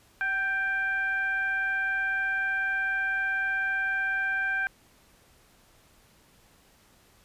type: tone with frequency modulation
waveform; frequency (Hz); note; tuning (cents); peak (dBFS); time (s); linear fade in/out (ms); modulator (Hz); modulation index
sine; 1571; G6; +3; -25; 0.21-4.67; 0; 806; 0.5
effects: pink hiss -60 dBFS RMS until 7.24 s + resampled to 32000 Hz